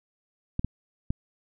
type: clicks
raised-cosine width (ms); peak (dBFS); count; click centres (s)
5; -14; 3; 0.594 / 0.646 / 1.105
effects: none